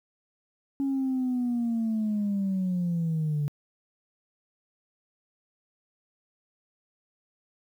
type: linear sweep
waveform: sine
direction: down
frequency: 276.8 to 143.6 Hz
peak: -23 dBFS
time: 0.8-3.48 s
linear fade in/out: 0 ms
effects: tanh soft clip ceiling -22 dBFS + 10-bit